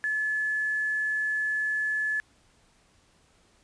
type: tone with quantisation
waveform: sine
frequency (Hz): 1721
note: A6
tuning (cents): -39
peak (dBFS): -25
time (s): 0.04-2.2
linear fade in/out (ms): 0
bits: 8
effects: pink hiss -63 dBFS RMS until 3.63 s + resampled to 22050 Hz